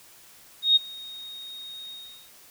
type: tone with ADSR envelope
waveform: sine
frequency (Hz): 3729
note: A#7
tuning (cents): 0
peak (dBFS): -13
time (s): 0.62-2.31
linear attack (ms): 140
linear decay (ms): 18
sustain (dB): -24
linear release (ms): 410
effects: white hiss -52 dBFS RMS until 2.5 s